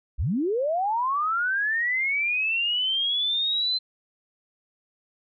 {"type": "linear sweep", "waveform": "sine", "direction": "up", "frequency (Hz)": [41.2, 4100], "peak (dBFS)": -22, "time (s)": [0.18, 3.79], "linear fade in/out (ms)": 20, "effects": []}